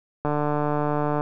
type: click train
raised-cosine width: 1 ms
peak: -11 dBFS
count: 143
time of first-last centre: 0.25-1.209 s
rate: 148 Hz
effects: none